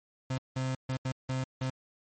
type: tone bursts at uneven times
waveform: 35% pulse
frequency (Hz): 130.5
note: C3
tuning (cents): -4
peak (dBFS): -28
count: 6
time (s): 0.3-0.38 / 0.56-0.75 / 0.89-0.97 / 1.05-1.12 / 1.29-1.44 / 1.61-1.7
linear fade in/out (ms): 5
effects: MP3 32 kbps